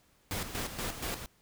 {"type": "noise with tremolo", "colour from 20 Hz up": "pink", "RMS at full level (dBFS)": -35, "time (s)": [0.31, 1.26], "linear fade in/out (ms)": 0, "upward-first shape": "square", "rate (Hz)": 4.2, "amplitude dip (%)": 60, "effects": ["pink hiss -67 dBFS RMS until 1.41 s"]}